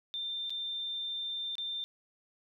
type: tone with dropouts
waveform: sine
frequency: 3586 Hz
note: A7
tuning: 32 cents sharp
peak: -34 dBFS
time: 0.14-1.84 s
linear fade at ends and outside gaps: 0 ms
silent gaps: 0.496-0.504 / 1.554-1.582 s
effects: 12-bit